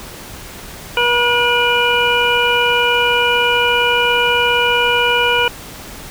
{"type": "harmonic tone with a mistuned harmonic", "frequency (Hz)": 481.3, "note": "B4", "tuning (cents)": -45, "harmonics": [1, 2, 3, 5, 6], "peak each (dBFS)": [-18, -18, -18, -18, -18], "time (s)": [0.97, 5.48], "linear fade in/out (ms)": 2, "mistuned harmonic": 6, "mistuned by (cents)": 27, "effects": ["pink hiss -33 dBFS RMS until 6.1 s"]}